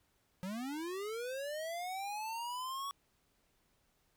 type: linear sweep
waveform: square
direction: up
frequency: 177.4 to 1128 Hz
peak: -39 dBFS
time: 0.43-2.91 s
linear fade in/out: 0 ms
effects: pink hiss -75 dBFS RMS until 4.16 s